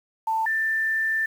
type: tone pair in turn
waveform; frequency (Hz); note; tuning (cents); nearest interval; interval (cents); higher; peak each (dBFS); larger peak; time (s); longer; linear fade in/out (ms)
sine; 889 / 1778; A5 / A6; +18 / +18; octave; 1200; second; -21; neither; 0.27-0.46 / 0.46-1.26; second; 5
effects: 8-bit